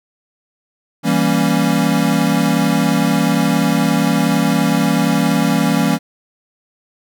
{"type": "chord", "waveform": "square", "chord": "E diminished seventh", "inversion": "none", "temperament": "equal", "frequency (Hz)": [164.81, 196, 233.1, 277.2], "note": ["E3", "G3", "Bb3", "Db4"], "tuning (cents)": [0, 0, 0, 0], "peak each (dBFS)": -19, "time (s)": [1.03, 5.99], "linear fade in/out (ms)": 50, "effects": []}